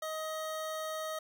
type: tone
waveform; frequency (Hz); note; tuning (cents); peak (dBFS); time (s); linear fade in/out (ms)
25% pulse; 629; D#5; +19; -32; 0.02-1.19; 5
effects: none